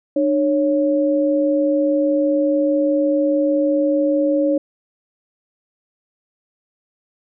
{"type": "tone pair together", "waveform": "sine", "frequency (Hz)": [300.7, 554.4], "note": ["D4", "C#5"], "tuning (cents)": [41, 0], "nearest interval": "major seventh", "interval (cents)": 1059, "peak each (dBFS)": -17, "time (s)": [0.16, 4.58], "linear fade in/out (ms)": 5, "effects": []}